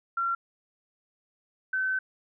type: tone pair in turn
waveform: sine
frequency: 1369 / 1528 Hz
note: F6 / G6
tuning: -35 / -45 cents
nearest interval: major second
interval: 190 cents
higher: second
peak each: -25 dBFS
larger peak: neither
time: 0.17-0.35 / 1.73-1.99 s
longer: second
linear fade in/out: 5 ms
effects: none